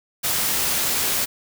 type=noise; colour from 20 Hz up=white; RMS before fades=-22 dBFS; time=0.23-1.26 s; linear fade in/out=20 ms; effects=none